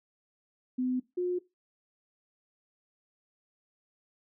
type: tone pair in turn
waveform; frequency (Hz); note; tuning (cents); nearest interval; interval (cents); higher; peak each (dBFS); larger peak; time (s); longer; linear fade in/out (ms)
sine; 253.6 / 358.6; B3 / F4; +46 / +46; tritone; 600; second; -27; neither; 0.78-1 / 1.17-1.39; neither; 10
effects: noise-tail reverb RT60 0.2 s tail -18 dB re dry